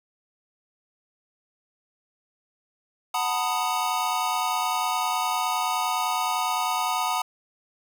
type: chord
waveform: square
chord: B dominant seventh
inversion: second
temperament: equal with one note detuned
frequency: 740 / 898 / 987.8 / 1244.5 Hz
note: F#5 / A5 / B5 / D#6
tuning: 0 / +35 / 0 / 0 cents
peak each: -30 dBFS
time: 3.14-7.22 s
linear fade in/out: 5 ms
effects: none